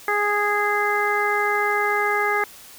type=harmonic tone; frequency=413.6 Hz; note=G#4; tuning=7 cents flat; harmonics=1 / 2 / 3 / 4 / 5; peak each=-25 / -25 / -25 / -25 / -25 dBFS; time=0.08-2.44 s; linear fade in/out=2 ms; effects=white hiss -44 dBFS RMS until 2.78 s